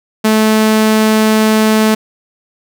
sawtooth tone, 217.5 Hz, A3, 20 cents flat, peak -4 dBFS, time 0.24-1.95 s, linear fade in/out 10 ms, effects none

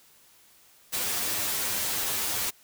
white noise with comb filter, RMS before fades -29 dBFS, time 0.92-2.51 s, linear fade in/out 20 ms, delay 9.9 ms, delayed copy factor +0.95, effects white hiss -58 dBFS RMS until 2.63 s

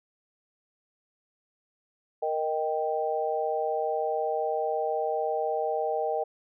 sine chord, Eb major, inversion second, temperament equal, 466.2 / 622.3 / 784 Hz, Bb4 / Eb5 / G5, 0 / 0 / 0 cents, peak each -30 dBFS, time 2.22-6.24 s, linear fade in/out 10 ms, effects none

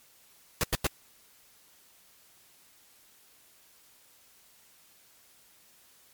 pink noise bursts, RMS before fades -26 dBFS, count 3, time 0.61-0.868 s, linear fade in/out 0 ms, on 24 ms, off 93 ms, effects white hiss -60 dBFS RMS until 6.13 s + MP3 96 kbps

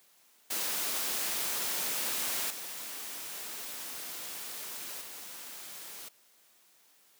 white noise with level steps, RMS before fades -33 / -41 / -45 dBFS, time 0.5-6.09 s, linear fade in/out 10 ms, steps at 2.5 / 5.01 s, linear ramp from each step 5 ms, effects white hiss -64 dBFS RMS until 7.19 s + high-pass 200 Hz 12 dB/octave

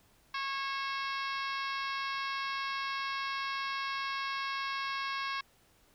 harmonic tone with a mistuned harmonic, 547 Hz, C#5, 23 cents flat, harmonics 2 / 3 / 4 / 5 / 6 / 7 / 8 / 9 / 10, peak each -36 / -40 / -42 / -44 / -46 / -47 / -48 / -49 / -50 dBFS, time 0.34-5.41 s, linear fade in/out 5 ms, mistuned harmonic 5, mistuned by -41 cents, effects pink hiss -66 dBFS RMS until 5.94 s

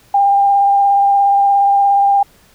sine tone with vibrato, 799 Hz, G5, 33 cents sharp, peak -8 dBFS, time 0.14-2.23 s, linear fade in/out 5 ms, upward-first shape sine, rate 17 Hz, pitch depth 14 cents each way, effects pink hiss -49 dBFS RMS until 2.54 s

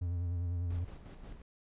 triangle tone with vibrato, 87.31 Hz, F2, in tune, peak -30 dBFS, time 0.01-0.85 s, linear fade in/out 10 ms, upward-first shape sine, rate 10 Hz, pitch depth 45 cents each way
brown noise with tremolo, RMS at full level -46 dBFS, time 0.7-1.42 s, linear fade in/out 5 ms, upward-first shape square, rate 5.6 Hz, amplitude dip 45%
effects resampled to 8000 Hz

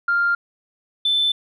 sine tone pair in turn, 1396.9 / 3526 Hz, F6 / A7, 0 / +3 cents, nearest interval octave + major third, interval 1603 cents, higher second, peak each -15 dBFS, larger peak neither, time 0.08-0.35 / 1.05-1.32 s, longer neither, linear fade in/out 5 ms, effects tanh soft clip ceiling -11 dBFS

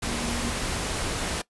sine tone in noise, 236.9 Hz, A#3, 28 cents sharp, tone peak -32 dBFS, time 0.06-0.51 s, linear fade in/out 10 ms, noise pink, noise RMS -29 dBFS, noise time 0.02-1.42 s, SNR -6 dB, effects noise-tail reverb RT60 0.1 s tail -19 dB re dry + resampled to 24000 Hz

